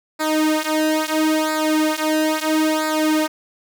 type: tone with flanger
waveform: sawtooth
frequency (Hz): 311.1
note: D#4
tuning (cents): 0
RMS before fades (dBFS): -19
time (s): 0.19-3.28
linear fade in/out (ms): 20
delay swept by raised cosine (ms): 0.33 to 4.13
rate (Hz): 0.75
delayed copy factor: -0.9
effects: none